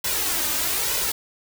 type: noise with flanger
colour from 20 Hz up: white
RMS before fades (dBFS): -24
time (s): 0.04-1.12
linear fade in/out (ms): 5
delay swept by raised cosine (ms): 2 to 3.3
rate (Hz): 1.1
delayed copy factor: +0.6
effects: none